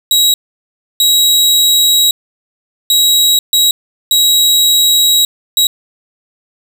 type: tone bursts at uneven times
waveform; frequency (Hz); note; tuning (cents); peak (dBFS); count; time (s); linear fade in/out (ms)
sawtooth; 3844; B7; -48; -4; 6; 0.11-0.34 / 1-2.11 / 2.9-3.39 / 3.53-3.71 / 4.11-5.25 / 5.57-5.67; 2
effects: none